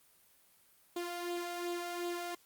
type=tone with flanger; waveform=sawtooth; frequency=349.2 Hz; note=F4; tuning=in tune; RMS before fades=-39 dBFS; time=0.96-2.35 s; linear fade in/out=5 ms; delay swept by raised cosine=0.25 to 1.55 ms; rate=2.7 Hz; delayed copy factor=+0.5; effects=white hiss -66 dBFS RMS until 2.45 s + Opus 32 kbps